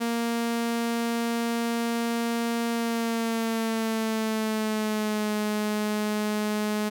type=tone with pitch glide; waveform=sawtooth; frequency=233.1 to 211.3 Hz; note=A#3 to G#3; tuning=0 to +30 cents; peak=-21 dBFS; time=0-6.9 s; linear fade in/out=20 ms; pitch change=-170 cents; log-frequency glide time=2.7-5.33 s; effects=none